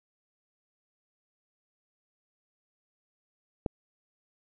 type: click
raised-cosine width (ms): 2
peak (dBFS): -15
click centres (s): 3.662
effects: none